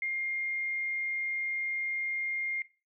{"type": "tone", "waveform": "sine", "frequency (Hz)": 2120, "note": "C7", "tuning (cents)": 22, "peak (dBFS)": -30, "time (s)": [0.02, 2.62], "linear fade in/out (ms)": 2, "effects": ["noise-tail reverb RT60 0.3 s tail -17 dB re dry"]}